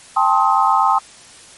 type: chord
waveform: sine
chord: A half-diminished seventh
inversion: third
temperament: just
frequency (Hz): 792 / 880 / 1056 / 1267.2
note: G5 / A5 / C6 / Eb6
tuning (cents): +18 / 0 / +16 / +31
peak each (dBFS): -17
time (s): 0.16-0.99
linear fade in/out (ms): 10
effects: white hiss -42 dBFS RMS until 1.57 s + MP3 48 kbps